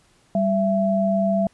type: tone pair together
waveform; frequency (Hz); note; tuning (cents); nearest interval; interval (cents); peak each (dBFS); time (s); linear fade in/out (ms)
sine; 195.7 / 668.2; G3 / E5; -3 / +23; octave + major sixth; 2126; -20; 0.35-1.47; 2
effects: pink hiss -59 dBFS RMS until 1.53 s + resampled to 24000 Hz